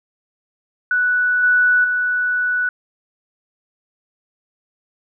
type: tone with level steps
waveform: sine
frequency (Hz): 1480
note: F#6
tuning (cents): 0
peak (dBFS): -14 / -11 / -16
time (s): 0.91-2.69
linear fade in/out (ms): 2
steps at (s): 1.43 / 1.84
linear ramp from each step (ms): 5
effects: none